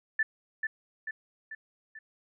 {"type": "tone with echo", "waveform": "sine", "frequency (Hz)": 1760, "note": "A6", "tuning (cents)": 0, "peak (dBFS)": -23, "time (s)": [0.19, 0.23], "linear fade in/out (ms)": 5, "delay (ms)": 440, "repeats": 4, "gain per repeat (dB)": -5, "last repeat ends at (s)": 1.99, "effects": []}